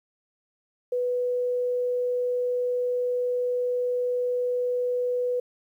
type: tone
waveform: sine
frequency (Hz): 493.9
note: B4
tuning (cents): 0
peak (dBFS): -23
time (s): 0.92-5.4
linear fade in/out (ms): 5
effects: 10-bit